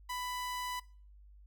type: tone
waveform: sawtooth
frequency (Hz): 994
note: B5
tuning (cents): +11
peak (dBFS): -33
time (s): 0.09-0.8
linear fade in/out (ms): 10
effects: noise-tail reverb RT60 0.4 s tail -21 dB re dry + added 50 Hz sine -54 dBFS peak until 1.46 s